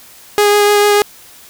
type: tone with vibrato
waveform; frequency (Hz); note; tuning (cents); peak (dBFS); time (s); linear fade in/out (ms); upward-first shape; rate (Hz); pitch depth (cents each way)
sawtooth; 412.6; G#4; -11; -4; 0.38-1.02; 0; triangle; 6.7; 13
effects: white hiss -40 dBFS RMS until 1.49 s